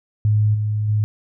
sine tone with level steps, 106.1 Hz, G#2, 38 cents sharp, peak -13 / -18 / -15 dBFS, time 0.25-1.04 s, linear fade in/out 0 ms, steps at 0.54 / 0.88 s, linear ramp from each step 10 ms, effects none

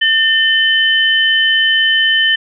sine tone pair together, 1800 / 3042 Hz, A6 / F#7, +39 / +47 cents, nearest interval major sixth, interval 908 cents, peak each -12 dBFS, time 0.01-2.36 s, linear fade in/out 10 ms, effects none

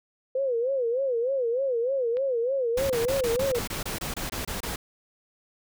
sine tone with vibrato, 503 Hz, B4, 32 cents sharp, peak -23 dBFS, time 0.35-3.59 s, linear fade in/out 5 ms, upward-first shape sine, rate 3.3 Hz, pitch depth 160 cents each way
click train, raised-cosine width 0.3 ms, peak -27 dBFS, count 4, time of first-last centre 2.17-4.298 s, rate 1.41 Hz
pink noise bursts, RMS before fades -32 dBFS, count 13, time 2.77-4.76 s, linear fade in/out 5 ms, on 130 ms, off 25 ms
effects none

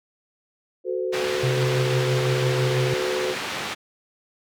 sine chord, F# diminished, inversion none, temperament equal with one note detuned, 370 / 440 / 511.9 Hz, F#4 / A4 / C5, 0 / 0 / -38 cents, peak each -26 / -30 / -28 dBFS, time 0.84-3.36 s, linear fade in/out 50 ms
white band-pass noise, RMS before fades -30 dBFS, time 1.12-3.75 s, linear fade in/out 20 ms, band 120 to 3100 Hz, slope 12 dB/octave
triangle tone with tremolo, 130 Hz, C3, 11 cents flat, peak -18 dBFS, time 1.43-2.94 s, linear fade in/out 5 ms, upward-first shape sine, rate 6 Hz, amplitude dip 40%
effects none

